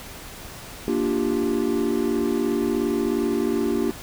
triangle chord, G minor seventh, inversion first, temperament equal with one note detuned, 233.1 / 292.5 / 349.2 / 392 Hz, Bb3 / D4 / F4 / G4, 0 / -7 / 0 / 0 cents, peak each -24 dBFS, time 0.88-3.91 s, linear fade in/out 0 ms, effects pink hiss -39 dBFS RMS until 4.02 s

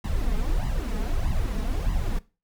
brown noise with flanger, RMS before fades -25 dBFS, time 0.04-2.19 s, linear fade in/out 5 ms, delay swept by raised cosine 1 to 4.7 ms, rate 1.6 Hz, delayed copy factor +0.85, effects noise-tail reverb RT60 0.3 s tail -19 dB re dry

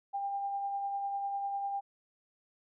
sine tone with tremolo, 797 Hz, G5, 28 cents sharp, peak -31 dBFS, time 0.13-1.81 s, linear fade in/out 20 ms, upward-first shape sine, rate 10 Hz, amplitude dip 30%, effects none

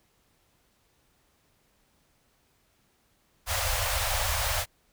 pink band-stop noise, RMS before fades -28 dBFS, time 3.46-4.66 s, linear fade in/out 50 ms, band 110 to 510 Hz, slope 96 dB/octave, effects pink hiss -68 dBFS RMS until 4.92 s

